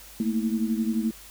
sine tone cluster, 220.3 / 231.8 / 323.7 Hz, A3 / A#3 / E4, +2 / -10 / -31 cents, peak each -25 / -28 / -32 dBFS, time 0.2-1.11 s, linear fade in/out 2 ms, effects added 50 Hz sine -52 dBFS peak until 1.3 s + white hiss -47 dBFS RMS until 1.3 s

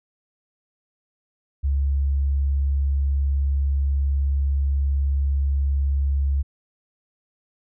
sine tone, 69.4 Hz, C#2, 3 cents sharp, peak -18 dBFS, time 1.63-6.43 s, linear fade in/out 20 ms, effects none

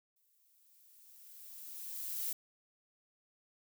violet noise with exponential growth, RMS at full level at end -36 dBFS, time 0.16-2.33 s, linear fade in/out 5 ms, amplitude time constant 470 ms, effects none

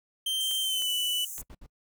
45% pulse tone with pitch glide, 3136 to 2974 Hz, G7 to F#7, 0 to +8 cents, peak -27 dBFS, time 0.26-1.25 s, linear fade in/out 5 ms, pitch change -92 cents, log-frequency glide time 0.61-0.9 s
pink high-pass noise, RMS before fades -39 dBFS, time 0.4-1.42 s, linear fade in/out 10 ms, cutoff 6200 Hz, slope 96 dB/octave
clicks, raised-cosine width 0.2 ms, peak -28 dBFS, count 3, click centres 0.513 / 0.821 / 1.381 s
brown noise bursts, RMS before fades -46 dBFS, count 3, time 1.38-1.665 s, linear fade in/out 5 ms, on 53 ms, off 63 ms
effects noise-tail reverb RT60 0.1 s tail -25 dB re dry

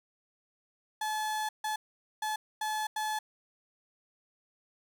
35% pulse tone bursts at uneven times, 860 Hz, A5, 40 cents flat, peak -29 dBFS, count 5, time 1.01-1.49 / 1.64-1.76 / 2.22-2.36 / 2.61-2.87 / 2.96-3.19 s, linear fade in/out 5 ms, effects none

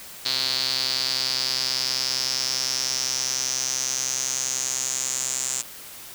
sawtooth tone with band-pass filter sweep, 130 Hz, C3, 11 cents flat, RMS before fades -26 dBFS, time 0.25-5.62 s, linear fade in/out 10 ms, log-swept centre 4300 to 7300 Hz, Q 6.4, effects white hiss -41 dBFS RMS until 6.14 s

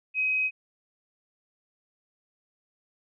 sine tone, 2529 Hz, D#7, 28 cents sharp, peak -23 dBFS, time 0.14-0.51 s, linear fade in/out 50 ms, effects none

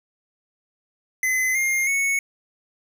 square tone with pitch steps, 2036 / 2121 / 2210 Hz, C7 / C7 / C#7, -48 / +23 / -6 cents, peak -20 dBFS, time 1.23-2.19 s, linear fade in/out 2 ms, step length 320 ms, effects none

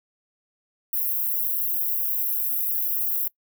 white high-pass noise, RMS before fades -25 dBFS, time 0.93-3.28 s, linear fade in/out 5 ms, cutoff 12000 Hz, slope 48 dB/octave, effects noise-tail reverb RT60 0.1 s tail -22 dB re dry

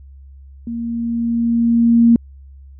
sine tone with level ramp, 233.1 Hz, A#3, in tune, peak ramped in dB -22 to -6 dBFS, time 0.67-2.16 s, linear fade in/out 2 ms, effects added 68 Hz sine -37 dBFS peak until 2.79 s

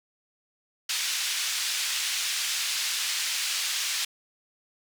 white band-pass noise, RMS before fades -29 dBFS, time 0.89-4.05 s, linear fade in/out 5 ms, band 2100 to 5900 Hz, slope 12 dB/octave, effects none

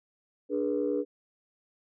sine chord, G# diminished, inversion second, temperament equal with one note detuned, 293.7 / 415.3 / 485.4 Hz, D4 / G#4 / B4, 0 / 0 / -30 cents, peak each -30 dBFS, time 0.49-1.05 s, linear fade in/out 50 ms, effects tanh soft clip ceiling -18 dBFS

